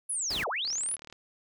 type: linear two-way sweep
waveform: sine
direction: down then up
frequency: 10820 to 398.4 to 10820 Hz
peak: -29 dBFS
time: 0.09-0.96 s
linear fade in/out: 10 ms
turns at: 0.48 s
type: noise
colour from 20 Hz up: pink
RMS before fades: -39 dBFS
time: 0.3-0.44 s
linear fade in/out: 5 ms
type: click train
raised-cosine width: 0.2 ms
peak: -28 dBFS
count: 19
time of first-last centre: 0.65-1.126 s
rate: 37.8 Hz
effects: none